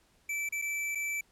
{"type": "tone with dropouts", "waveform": "square", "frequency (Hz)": 2321, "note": "D7", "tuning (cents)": -21, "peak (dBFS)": -32, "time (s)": [0.29, 1.21], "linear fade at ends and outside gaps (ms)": 5, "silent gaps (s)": [[0.49, 0.523], [0.617, 0.621], [0.95, 0.954]], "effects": ["pink hiss -67 dBFS RMS until 1.31 s", "low-pass 12000 Hz 12 dB/octave"]}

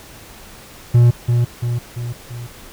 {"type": "tone with echo", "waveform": "triangle", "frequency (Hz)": 120, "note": "B2", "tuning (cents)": -49, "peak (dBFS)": -5, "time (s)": [0.94, 1.11], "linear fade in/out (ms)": 10, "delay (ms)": 340, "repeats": 4, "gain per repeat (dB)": -5, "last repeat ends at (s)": 2.47, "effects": ["pink hiss -40 dBFS RMS until 2.72 s"]}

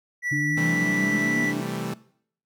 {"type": "tone with pitch glide", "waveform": "triangle", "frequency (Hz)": [1955, 1968.6], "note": ["B6", "B6"], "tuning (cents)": [-18, -6], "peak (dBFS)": -22, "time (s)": [0.22, 1.54], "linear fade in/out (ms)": 50, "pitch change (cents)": 12, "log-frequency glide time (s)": [0.54, 0.71]}
{"type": "exponential sweep", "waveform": "sine", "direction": "up", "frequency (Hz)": [138.59, 240.5], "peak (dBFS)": -26, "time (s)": [0.31, 1.45], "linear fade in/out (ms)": 10}
{"type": "tone", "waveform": "sine", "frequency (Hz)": 293.7, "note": "D4", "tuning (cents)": 0, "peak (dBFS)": -27, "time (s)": [0.32, 1.61], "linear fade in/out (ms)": 10}
{"type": "chord", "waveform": "sawtooth", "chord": "A minor seventh", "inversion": "first", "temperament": "equal", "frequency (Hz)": [130.81, 164.81, 196, 220], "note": ["C3", "E3", "G3", "A3"], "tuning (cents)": [0, 0, 0, 0], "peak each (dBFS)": -30, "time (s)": [0.57, 1.94], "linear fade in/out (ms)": 5}
{"effects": ["noise-tail reverb RT60 0.6 s tail -19 dB re dry"]}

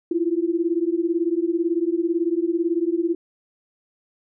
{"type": "beating tone pair", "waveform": "sine", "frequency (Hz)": [329.6, 347.6], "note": ["E4", "F4"], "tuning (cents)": [0, -8], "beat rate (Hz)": 18, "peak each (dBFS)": -22, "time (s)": [0.11, 3.15], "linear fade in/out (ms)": 5, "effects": []}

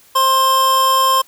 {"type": "tone pair together", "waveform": "square", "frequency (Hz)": [527.5, 1055], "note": ["C5", "C6"], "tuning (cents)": [14, 14], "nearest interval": "octave", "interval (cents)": 1200, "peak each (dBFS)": [-23, -12], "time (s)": [0.15, 1.22], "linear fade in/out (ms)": 10, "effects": ["white hiss -49 dBFS RMS until 1.27 s"]}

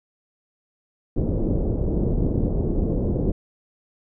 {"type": "low-pass noise", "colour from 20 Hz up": "pink", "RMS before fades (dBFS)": -22, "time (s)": [1.16, 3.32], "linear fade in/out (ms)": 10, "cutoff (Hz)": 470, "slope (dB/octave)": 24, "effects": []}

